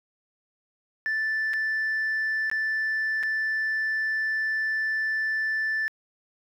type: tone with dropouts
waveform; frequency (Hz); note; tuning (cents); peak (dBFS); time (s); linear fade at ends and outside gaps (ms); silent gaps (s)
sine; 1760; A6; 0; -22; 1.06-5.88; 0; 1.534-1.538 / 2.499-2.514 / 3.229-3.234
effects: tanh soft clip ceiling -22 dBFS + 10-bit